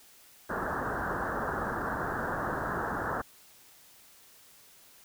white low-pass noise, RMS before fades -33 dBFS, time 0.49-3.22 s, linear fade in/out 10 ms, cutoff 1700 Hz, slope 96 dB/octave, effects white hiss -57 dBFS RMS until 5.04 s

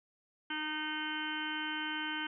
harmonic tone, 307.5 Hz, D#4, 20 cents flat, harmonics 1 / 3 / 4 / 5 / 6 / 7 / 8 / 9 / 10, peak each -42 / -43 / -49 / -39 / -49 / -45 / -51 / -48 / -41 dBFS, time 0.5-2.27 s, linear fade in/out 5 ms, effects none

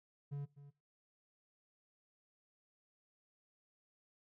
triangle tone with echo, 142.4 Hz, C#3, 47 cents sharp, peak -37 dBFS, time 0.31-0.46 s, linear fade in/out 20 ms, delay 250 ms, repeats 1, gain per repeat -14 dB, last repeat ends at 0.71 s, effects noise-tail reverb RT60 0.3 s tail -22 dB re dry

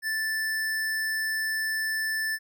square tone, 1760 Hz, A6, in tune, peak -27 dBFS, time 0.02-2.39 s, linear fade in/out 50 ms, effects none

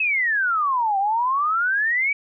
sine exponential two-way sweep, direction down then up, 2628 to 768 to 2316 Hz, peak -18 dBFS, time 0-2.13 s, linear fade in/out 5 ms, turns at 0.98 s, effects none

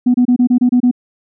sine tone bursts, 246.9 Hz, B3, in tune, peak -6 dBFS, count 8, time 0.06-0.913 s, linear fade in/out 10 ms, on 83 ms, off 27 ms, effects tanh soft clip ceiling -4 dBFS

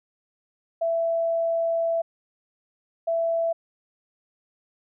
sine tone bursts at uneven times, 665 Hz, E5, 15 cents sharp, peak -21 dBFS, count 2, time 0.81-2.02 / 3.07-3.53 s, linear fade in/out 10 ms, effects none

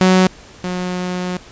sawtooth tone pair in turn, 185.7 / 180.94 Hz, F#3 / F#3, +7 / -38 cents, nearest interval unison, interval 45 cents, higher first, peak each -5 / -16 dBFS, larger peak first, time 0.01-0.27 / 0.64-1.37 s, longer second, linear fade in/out 0 ms, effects pink hiss -41 dBFS RMS until 1.51 s + resampled to 16000 Hz

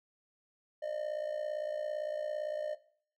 triangle tone with amplitude modulation, 607 Hz, D#5, 43 cents flat, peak -29 dBFS, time 0.82-2.75 s, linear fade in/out 10 ms, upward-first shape sine, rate 57.7 Hz, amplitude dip 80%, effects noise-tail reverb RT60 0.5 s tail -17 dB re dry

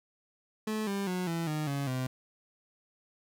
30% pulse tone with pitch steps, 216.4 / 198.44 / 181.97 / 166.87 / 153.02 / 140.32 / 128.67 Hz, A3 / G3 / F#3 / E3 / D#3 / C#3 / C3, -29 / +21 / -29 / +21 / -29 / +21 / -29 cents, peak -28 dBFS, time 0.67-2.07 s, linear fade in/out 5 ms, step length 200 ms, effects none

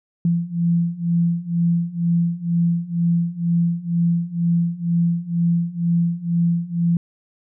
sine beating tone pair, 169.2 / 171.3 Hz, E3 / F3, +45 / -33 cents, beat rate 2.1 Hz, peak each -21 / -19 dBFS, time 0.25-6.97 s, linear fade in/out 2 ms, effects none

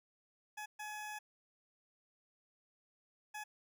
20% pulse tone bursts at uneven times, 846 Hz, G#5, 32 cents sharp, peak -38 dBFS, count 3, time 0.57-0.66 / 0.79-1.19 / 3.34-3.44 s, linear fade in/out 10 ms, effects none

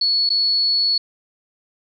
sine tone with dropouts, 4398 Hz, C#8, 14 cents flat, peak -15 dBFS, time 0.01-0.98 s, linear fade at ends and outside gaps 5 ms, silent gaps 0.292-0.301 s, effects none

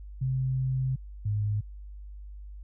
sine tone pair in turn, 130.81 / 104.39 Hz, C3 / G#2, 0 / +9 cents, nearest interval major third, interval 391 cents, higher first, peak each -25 dBFS, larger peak neither, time 0.21-0.96 / 1.25-1.61 s, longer first, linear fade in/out 10 ms, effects added 50 Hz sine -40 dBFS peak until 2.63 s

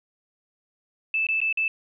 sine tone with dropouts, 2632 Hz, E7, 3 cents flat, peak -21 dBFS, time 1.14-1.68 s, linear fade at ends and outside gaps 2 ms, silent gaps 1.268-1.287 / 1.404-1.415 / 1.527-1.573 s, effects none

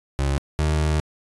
30% pulse tone pair in turn, 69.3 / 76.87 Hz, C#2 / D#2, 0 / -20 cents, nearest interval major second, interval 180 cents, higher second, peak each -17 / -16 dBFS, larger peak second, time 0.19-0.38 / 0.59-1 s, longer second, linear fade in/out 0 ms, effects resampled to 24000 Hz

